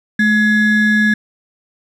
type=ring-modulated tone; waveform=triangle; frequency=949 Hz; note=A#5; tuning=31 cents sharp; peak=-5 dBFS; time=0.19-1.14 s; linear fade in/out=5 ms; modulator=735 Hz; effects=none